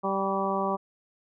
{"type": "harmonic tone with a mistuned harmonic", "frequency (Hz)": 194.9, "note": "G3", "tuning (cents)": -10, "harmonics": [1, 2, 3, 4, 5, 6], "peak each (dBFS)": [-32, -32, -32, -32, -32, -32], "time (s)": [0.03, 0.77], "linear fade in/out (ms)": 20, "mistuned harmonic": 6, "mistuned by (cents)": -25, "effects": []}